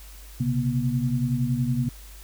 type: tone cluster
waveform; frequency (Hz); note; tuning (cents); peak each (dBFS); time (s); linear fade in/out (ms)
sine; 125.7 / 136.4 / 239.8; B2 / C#3 / A#3; +31 / -28 / +49; -26; 0.4-1.89; 5
effects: added 50 Hz sine -42 dBFS peak until 2.23 s + white hiss -49 dBFS RMS until 2.23 s